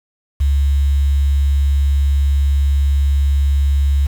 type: tone with quantisation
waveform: sine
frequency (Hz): 70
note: C#2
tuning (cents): +18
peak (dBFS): -11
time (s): 0.4-4.07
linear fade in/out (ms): 10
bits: 6
effects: none